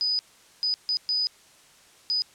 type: tone bursts at uneven times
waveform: sine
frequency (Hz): 4978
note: D#8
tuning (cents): 0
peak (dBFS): -22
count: 5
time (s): 0.01-0.19 / 0.63-0.74 / 0.89-0.97 / 1.09-1.27 / 2.1-2.22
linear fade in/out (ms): 0
effects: white hiss -55 dBFS RMS until 2.34 s + low-pass 9000 Hz 12 dB/octave